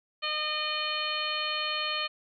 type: harmonic tone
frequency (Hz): 610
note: D#5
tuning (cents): -34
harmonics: 1 / 2 / 3 / 4 / 5 / 6 / 7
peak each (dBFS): -40 / -35 / -39 / -35 / -33 / -43 / -36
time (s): 0.22-2.08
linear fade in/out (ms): 20
effects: none